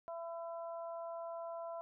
harmonic tone, 335.1 Hz, E4, 29 cents sharp, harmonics 2 / 3 / 4, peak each -42 / -49 / -55 dBFS, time 0.08-1.81 s, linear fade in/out 0 ms, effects none

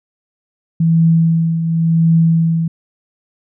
sine tone with tremolo, 164.4 Hz, E3, 4 cents flat, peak -7 dBFS, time 0.8-2.68 s, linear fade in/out 5 ms, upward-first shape triangle, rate 0.92 Hz, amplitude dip 60%, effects none

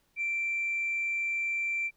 sine tone, 2349 Hz, D7, in tune, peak -27 dBFS, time 0.16-1.91 s, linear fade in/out 50 ms, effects tanh soft clip ceiling -24 dBFS + pink hiss -71 dBFS RMS until 1.96 s

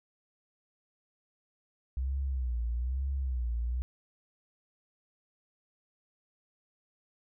sine tone with vibrato, 63 Hz, B1, 35 cents sharp, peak -29 dBFS, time 1.97-3.82 s, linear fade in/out 0 ms, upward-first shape sine, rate 1.1 Hz, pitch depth 140 cents each way, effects none

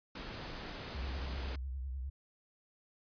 pink noise, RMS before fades -44 dBFS, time 0.15-1.56 s, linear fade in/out 5 ms
sine tone with vibrato, 65.6 Hz, C2, 5 cents sharp, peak -37 dBFS, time 0.94-2.1 s, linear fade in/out 10 ms, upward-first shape sine, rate 10 Hz, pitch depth 110 cents each way
effects resampled to 11025 Hz

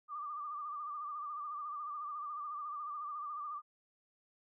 sine tone with vibrato, 1187 Hz, D6, 18 cents sharp, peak -39 dBFS, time 0.08-3.62 s, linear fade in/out 50 ms, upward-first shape sine, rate 14 Hz, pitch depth 60 cents each way, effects none

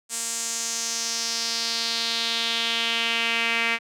sawtooth tone with band-pass filter sweep, 230.4 Hz, A#3, 20 cents flat, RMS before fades -26 dBFS, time 0.09-3.79 s, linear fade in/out 50 ms, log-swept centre 8100 to 2300 Hz, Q 3.1, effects none

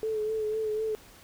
sine tone with vibrato, 433.5 Hz, A4, 26 cents flat, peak -27 dBFS, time 0.03-0.95 s, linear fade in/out 0 ms, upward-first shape sine, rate 4 Hz, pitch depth 32 cents each way, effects pink hiss -53 dBFS RMS until 1.23 s

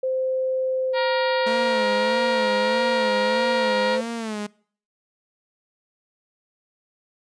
sine tone with pitch glide, 520 to 514.9 Hz, C5 to C5, -11 to -28 cents, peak -21 dBFS, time 0.03-4.01 s, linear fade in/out 5 ms, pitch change -17 cents, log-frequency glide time 0.61-1.92 s
harmonic tone, 472.3 Hz, A#4, 23 cents sharp, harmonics 2 / 3 / 4 / 5 / 6 / 7 / 8 / 9 / 10, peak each -25 / -32 / -30 / -34 / -38 / -37 / -37 / -36 / -41 dBFS, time 0.93-3.99 s, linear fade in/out 50 ms
sawtooth tone with vibrato, 220 Hz, A3, in tune, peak -23 dBFS, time 1.46-4.47 s, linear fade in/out 10 ms, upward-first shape sine, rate 1.6 Hz, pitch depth 99 cents each way
effects noise-tail reverb RT60 0.5 s tail -23 dB re dry + resampled to 22050 Hz

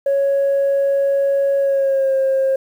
sine tone with pitch glide, 554.4 to 534.9 Hz, C#5 to C5, 0 to +38 cents, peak -12 dBFS, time 0.06-2.56 s, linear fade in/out 5 ms, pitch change -62 cents, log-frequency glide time 1.59-2.14 s, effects tanh soft clip ceiling -11 dBFS + 8-bit

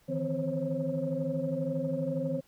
sine tone cluster, 152.9 / 165.3 / 258.5 / 521 / 543 Hz, D#3 / E3 / C4 / C5 / C#5, -30 / +5 / -21 / -7 / -36 cents, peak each -36 / -35 / -34 / -38 / -33 dBFS, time 0.08-2.41 s, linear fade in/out 20 ms, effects tanh soft clip ceiling -19 dBFS + pink hiss -65 dBFS RMS until 2.47 s

